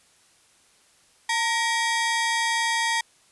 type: ring-modulated tone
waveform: sawtooth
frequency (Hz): 1402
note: F6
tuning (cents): +6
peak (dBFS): -15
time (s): 1.29-3.01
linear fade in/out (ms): 5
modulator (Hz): 490
effects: white hiss -59 dBFS RMS until 3.31 s + resampled to 24000 Hz